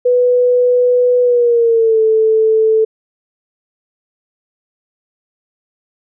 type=tone with pitch glide; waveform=sine; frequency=493.9 to 440 Hz; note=B4 to A4; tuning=0 to 0 cents; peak=-8 dBFS; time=0.05-2.85 s; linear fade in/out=10 ms; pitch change=-200 cents; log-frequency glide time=1.22-2.01 s; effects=none